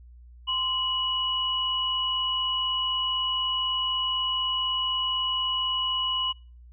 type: tone pair together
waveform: sine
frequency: 1035.6 / 2931 Hz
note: C6 / F#7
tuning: -18 / -17 cents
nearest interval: octave + tritone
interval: 1801 cents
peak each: -31 / -25 dBFS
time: 0.47-6.33 s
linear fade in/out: 20 ms
effects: noise-tail reverb RT60 0.4 s tail -25 dB re dry + added 60 Hz sine -46 dBFS peak until 6.72 s